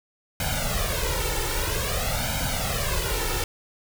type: noise with flanger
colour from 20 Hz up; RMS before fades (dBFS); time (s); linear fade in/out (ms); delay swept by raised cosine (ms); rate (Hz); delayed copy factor
pink; -26; 0.4-3.44; 2; 1.3 to 2.24; 0.51; +1
effects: none